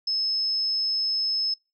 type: tone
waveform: sine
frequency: 5200 Hz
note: E8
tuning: 24 cents flat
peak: -23 dBFS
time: 0.07-1.54 s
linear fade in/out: 5 ms
effects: noise-tail reverb RT60 0.3 s tail -26 dB re dry